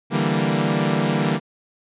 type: chord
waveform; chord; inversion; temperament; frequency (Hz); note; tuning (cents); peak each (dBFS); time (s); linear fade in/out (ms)
sawtooth; E half-diminished seventh; third; equal; 146.83 / 164.81 / 196 / 233.1; D3 / E3 / G3 / Bb3; 0 / 0 / 0 / 0; -20; 0.1-1.4; 50
effects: resampled to 8000 Hz